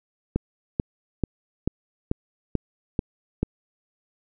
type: click train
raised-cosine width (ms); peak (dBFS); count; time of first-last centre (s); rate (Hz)
3; -9; 8; 0.36-3.43; 2.28
effects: none